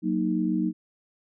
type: chord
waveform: sine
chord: D# minor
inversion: first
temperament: equal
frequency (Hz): 185 / 233.1 / 311.1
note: F#3 / A#3 / D#4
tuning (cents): 0 / 0 / 0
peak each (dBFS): -27 / -28 / -26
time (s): 0.02-0.73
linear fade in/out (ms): 50
effects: none

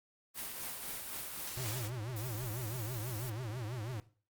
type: noise with tremolo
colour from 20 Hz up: white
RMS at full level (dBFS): -40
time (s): 0.34-1.9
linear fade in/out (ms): 50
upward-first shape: triangle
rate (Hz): 3.9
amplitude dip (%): 40
type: tone with vibrato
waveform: square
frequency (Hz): 116.54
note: A#2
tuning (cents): 0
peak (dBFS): -39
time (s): 1.57-4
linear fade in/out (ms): 0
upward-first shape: triangle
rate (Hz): 6.1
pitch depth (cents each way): 250
type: noise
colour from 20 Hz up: blue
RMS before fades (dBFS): -46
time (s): 2.16-3.3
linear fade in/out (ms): 5
type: noise with exponential growth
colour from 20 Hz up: brown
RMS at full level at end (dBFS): -48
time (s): 2.35-2.45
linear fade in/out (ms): 2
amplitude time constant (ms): 21
effects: noise-tail reverb RT60 0.4 s tail -17 dB re dry + Opus 32 kbps

